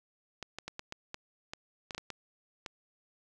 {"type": "clicks", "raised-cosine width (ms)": 0.2, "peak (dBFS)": -22, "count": 12, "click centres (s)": [0.427, 0.586, 0.68, 0.794, 0.924, 1.144, 1.535, 1.908, 1.948, 1.98, 2.103, 2.662], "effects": []}